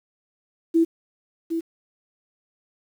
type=tone with echo; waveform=sine; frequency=330 Hz; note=E4; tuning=2 cents sharp; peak=-14 dBFS; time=0.74-0.85 s; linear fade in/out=20 ms; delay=760 ms; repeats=1; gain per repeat=-8 dB; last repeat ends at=1.61 s; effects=8-bit